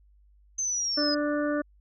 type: linear sweep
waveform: sine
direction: down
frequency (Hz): 6272 to 4978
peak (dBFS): -26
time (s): 0.58-1.15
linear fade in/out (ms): 10
type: harmonic tone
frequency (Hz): 294.6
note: D4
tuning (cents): +6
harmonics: 1 / 2 / 4 / 5 / 6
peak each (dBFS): -27 / -29 / -37 / -36 / -41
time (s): 0.97-1.62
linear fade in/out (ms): 10
effects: added 50 Hz sine -56 dBFS peak until 1.8 s